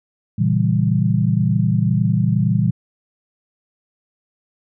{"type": "chord", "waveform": "sine", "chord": "A# diminished seventh", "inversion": "none", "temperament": "equal", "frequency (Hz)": [116.54, 138.59, 164.81, 196], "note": ["A#2", "C#3", "E3", "G3"], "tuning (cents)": [0, 0, 0, 0], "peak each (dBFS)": [-18, -22, -19, -20], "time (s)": [0.38, 2.71], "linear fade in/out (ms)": 10, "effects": []}